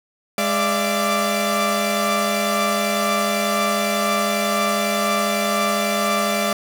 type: tone cluster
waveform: sawtooth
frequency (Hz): 206.7 / 588 / 678 / 1174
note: G#3 / D5 / E5 / D6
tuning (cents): -8 / +2 / +49 / -1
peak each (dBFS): -20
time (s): 0.38-6.53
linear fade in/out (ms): 2
effects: none